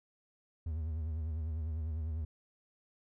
triangle tone with vibrato, 79.1 Hz, D#2, 29 cents sharp, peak -32 dBFS, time 0.66-2.25 s, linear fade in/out 5 ms, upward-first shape sine, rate 10 Hz, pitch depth 87 cents each way, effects none

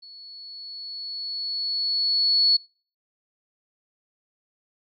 sine tone with level ramp, 4400 Hz, C#8, 14 cents flat, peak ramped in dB -42 to -14 dBFS, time 0.02-2.57 s, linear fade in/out 10 ms, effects noise-tail reverb RT60 0.4 s tail -25 dB re dry + MP3 96 kbps

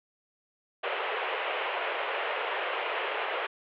pink band-pass noise, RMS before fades -32 dBFS, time 0.83-3.47 s, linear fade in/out 10 ms, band 420 to 3100 Hz, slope 48 dB/octave, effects none

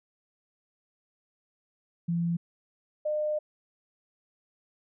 sine tone pair in turn, 170 / 605.8 Hz, F3 / D#5, -46 / -46 cents, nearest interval octave + minor seventh, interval 2200 cents, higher second, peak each -25 / -26 dBFS, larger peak first, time 2.08-2.37 / 3.05-3.39 s, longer second, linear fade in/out 10 ms, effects none

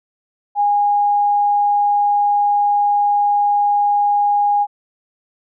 sine tone, 820 Hz, G#5, 22 cents flat, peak -12 dBFS, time 0.55-4.67 s, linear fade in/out 50 ms, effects none

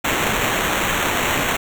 violet noise with sample-and-hold, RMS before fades -20 dBFS, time 0.04-1.57 s, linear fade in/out 10 ms, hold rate 4900 Hz, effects none

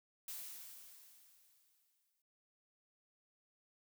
blue noise with exponential decay, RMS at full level -45 dBFS, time 0.28-2.22 s, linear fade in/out 2 ms, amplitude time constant 420 ms, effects noise-tail reverb RT60 0.6 s tail -22 dB re dry

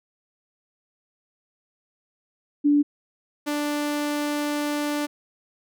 sine / sawtooth tone pair in turn, 290.9 / 294.1 Hz, D4 / D4, -16 / +3 cents, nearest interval unison, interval 19 cents, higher second, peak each -15 / -20 dBFS, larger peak first, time 2.64-2.83 / 3.46-5.07 s, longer second, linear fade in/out 20 ms, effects none

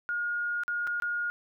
sine tone with dropouts, 1429 Hz, F6, 39 cents sharp, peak -28 dBFS, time 0.09-1.3 s, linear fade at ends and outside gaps 0 ms, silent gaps 0.635-0.68 / 0.87-0.874 / 1-1.022 s, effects none

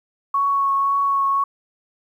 sine tone with vibrato, 1108.7 Hz, C#6, in tune, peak -16 dBFS, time 0.34-1.44 s, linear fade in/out 5 ms, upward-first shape triangle, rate 1.9 Hz, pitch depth 15 cents each way, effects 9-bit

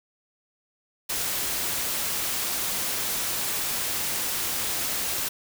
white noise, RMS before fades -28 dBFS, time 1.09-5.29 s, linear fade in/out 10 ms, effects none

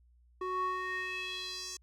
square tone with band-pass filter sweep, 370 Hz, F#4, in tune, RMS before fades -37 dBFS, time 0.41-1.77 s, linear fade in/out 5 ms, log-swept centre 790 to 6500 Hz, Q 3.5, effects added 60 Hz sine -61 dBFS peak until 1.82 s

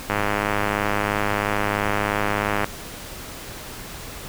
click train, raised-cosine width 0.5 ms, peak -6 dBFS, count 263, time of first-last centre 0.1-2.644 s, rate 103 Hz, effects pink hiss -36 dBFS RMS until 4.28 s

